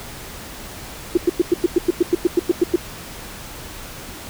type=tone bursts; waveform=sine; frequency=349.2 Hz; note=F4; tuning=in tune; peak=-10 dBFS; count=14; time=1.15-2.76 s; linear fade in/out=5 ms; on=24 ms; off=98 ms; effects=pink hiss -35 dBFS RMS until 4.29 s